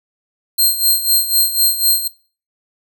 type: tone with tremolo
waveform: 10% pulse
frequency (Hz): 4186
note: C8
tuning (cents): 0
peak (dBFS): -3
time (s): 0.58-2.08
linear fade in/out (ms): 10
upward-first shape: sine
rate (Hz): 4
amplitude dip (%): 75
effects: noise-tail reverb RT60 0.4 s tail -20 dB re dry